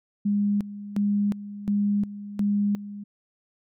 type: tone with tremolo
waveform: sine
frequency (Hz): 204.1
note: G#3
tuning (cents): -30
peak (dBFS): -20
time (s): 0.25-3.04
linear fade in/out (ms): 10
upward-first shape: square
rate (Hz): 1.4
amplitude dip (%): 80
effects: none